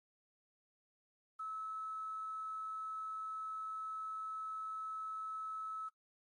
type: tone with quantisation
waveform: sine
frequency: 1299 Hz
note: E6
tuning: 26 cents flat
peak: -40 dBFS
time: 1.39-5.89 s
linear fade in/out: 10 ms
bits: 11
effects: noise-tail reverb RT60 0.1 s tail -19 dB re dry + MP3 48 kbps